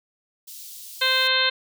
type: high-pass noise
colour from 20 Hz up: white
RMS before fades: -40 dBFS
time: 0.47-1.28 s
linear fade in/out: 10 ms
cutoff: 3400 Hz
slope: 24 dB/octave
type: harmonic tone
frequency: 520 Hz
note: C5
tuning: 11 cents flat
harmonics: 1 / 2 / 3 / 4 / 5 / 6 / 7 / 8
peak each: -30 / -29 / -24 / -28 / -28 / -27 / -24 / -25 dBFS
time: 1.01-1.5 s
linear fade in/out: 10 ms
effects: none